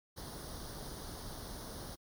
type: noise with comb filter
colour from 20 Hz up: pink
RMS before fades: -45 dBFS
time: 0.16-1.96 s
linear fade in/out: 20 ms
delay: 0.2 ms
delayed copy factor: +0.8
effects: MP3 96 kbps